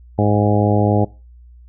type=harmonic tone with a mistuned harmonic; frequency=104.2 Hz; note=G#2; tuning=6 cents sharp; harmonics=1 / 2 / 3 / 4 / 5 / 6 / 7 / 8; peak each=-16 / -19 / -21 / -22 / -23 / -24 / -24 / -25 dBFS; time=0.18-1.05 s; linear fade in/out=10 ms; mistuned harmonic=8; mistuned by=-28 cents; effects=noise-tail reverb RT60 0.3 s tail -22 dB re dry + added 60 Hz sine -40 dBFS peak until 1.68 s